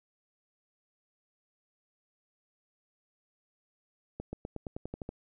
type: accelerating click train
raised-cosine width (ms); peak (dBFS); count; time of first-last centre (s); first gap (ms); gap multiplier
2; -24; 10; 4.2-5.091; 130; 0.93
effects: none